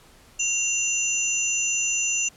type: tone cluster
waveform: sine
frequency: 2765 / 6070 / 7080 Hz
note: F7 / F#8 / A8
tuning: -18 / +43 / +10 cents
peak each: -26 dBFS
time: 0.39-2.29 s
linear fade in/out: 10 ms
effects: pink hiss -53 dBFS RMS until 2.36 s + low-pass 12000 Hz 12 dB/octave